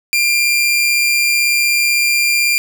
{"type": "tone with amplitude modulation", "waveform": "sawtooth", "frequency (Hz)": 2387, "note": "D7", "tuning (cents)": 28, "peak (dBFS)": -7, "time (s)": [0.13, 2.58], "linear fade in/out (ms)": 0, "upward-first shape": "sine", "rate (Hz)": 136, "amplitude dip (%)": 30, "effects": []}